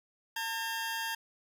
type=tone pair together; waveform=20% pulse; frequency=905 / 1615.3 Hz; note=A5 / G#6; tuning=+48 / -49 cents; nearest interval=minor seventh; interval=1003 cents; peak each=-31 / -32 dBFS; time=0.36-1.15 s; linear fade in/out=5 ms; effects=none